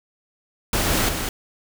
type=noise with echo; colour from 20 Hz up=pink; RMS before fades=-21 dBFS; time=0.73-1.09 s; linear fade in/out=2 ms; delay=200 ms; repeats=1; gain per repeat=-5 dB; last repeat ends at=1.29 s; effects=none